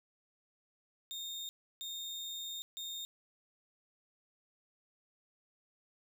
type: tone bursts at uneven times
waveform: 35% pulse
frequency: 3665 Hz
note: A#7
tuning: 30 cents flat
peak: -38 dBFS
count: 3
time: 1.11-1.49 / 1.81-2.62 / 2.77-3.05 s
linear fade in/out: 0 ms
effects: none